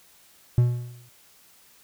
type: tone with exponential decay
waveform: triangle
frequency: 121.6 Hz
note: B2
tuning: 26 cents flat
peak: -11 dBFS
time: 0.58-1.09 s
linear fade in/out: 0 ms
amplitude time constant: 110 ms
effects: white hiss -56 dBFS RMS until 1.83 s